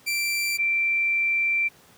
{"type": "tone pair in turn", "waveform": ["sawtooth", "sine"], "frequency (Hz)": [2349, 2349], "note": ["D7", "D7"], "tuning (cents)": [0, 0], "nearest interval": "unison", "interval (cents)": 0, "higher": "neither", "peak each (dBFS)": -20, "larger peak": "neither", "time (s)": [[0.06, 0.58], [0.58, 1.69]], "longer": "second", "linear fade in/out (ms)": 20, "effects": ["pink hiss -54 dBFS RMS until 1.97 s", "high-pass 100 Hz 12 dB/octave"]}